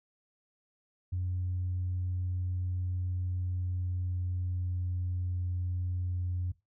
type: tone with pitch glide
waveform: sine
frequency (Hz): 90.7 to 89.87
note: F#2 to F#2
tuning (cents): -34 to -50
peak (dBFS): -29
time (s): 1.12-6.52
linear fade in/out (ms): 10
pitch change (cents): -16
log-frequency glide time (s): 3.17-5.09
effects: noise-tail reverb RT60 0.2 s tail -18 dB re dry + tanh soft clip ceiling -26 dBFS